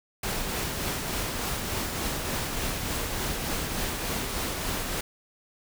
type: noise with tremolo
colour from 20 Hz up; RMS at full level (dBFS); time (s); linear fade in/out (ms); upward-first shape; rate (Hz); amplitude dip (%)
pink; -29; 0.23-5.01; 5; triangle; 3.4; 35
effects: none